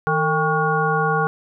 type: harmonic tone with a mistuned harmonic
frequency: 159.1 Hz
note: D#3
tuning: 39 cents sharp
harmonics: 1 / 3 / 5 / 7 / 9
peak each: -23 / -23 / -23 / -23 / -23 dBFS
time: 0.07-1.27 s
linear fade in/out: 0 ms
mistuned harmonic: 3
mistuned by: -91 cents
effects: none